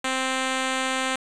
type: tone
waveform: 5% pulse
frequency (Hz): 261.6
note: C4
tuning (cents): 0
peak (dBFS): -12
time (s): 0.04-1.16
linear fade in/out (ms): 5
effects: resampled to 24000 Hz + 7-bit